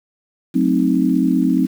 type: chord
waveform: sine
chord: F# diminished seventh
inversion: none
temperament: equal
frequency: 185 / 220 / 261.6 / 311.1 Hz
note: F#3 / A3 / C4 / Eb4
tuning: 0 / 0 / 0 / 0 cents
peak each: -19 / -22 / -16 / -19 dBFS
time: 0.54-1.67 s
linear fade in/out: 20 ms
effects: 7-bit